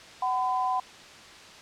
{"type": "tone pair together", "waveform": "sine", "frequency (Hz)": [751.2, 1010], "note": ["F#5", "B5"], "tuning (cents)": [26, 39], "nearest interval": "perfect fourth", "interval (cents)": 513, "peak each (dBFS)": -27, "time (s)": [0.22, 0.8], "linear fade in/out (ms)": 5, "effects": ["white hiss -47 dBFS RMS until 1.61 s", "low-pass 5000 Hz 12 dB/octave"]}